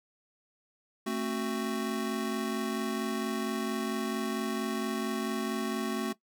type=chord; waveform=square; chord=F# diminished; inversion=first; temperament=just; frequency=222 / 266.4 / 370 Hz; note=A3 / C4 / F#4; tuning=+16 / +31 / 0 cents; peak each=-34 / -37 / -36 dBFS; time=1.06-6.13 s; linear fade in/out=10 ms; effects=noise-tail reverb RT60 0.1 s tail -17 dB re dry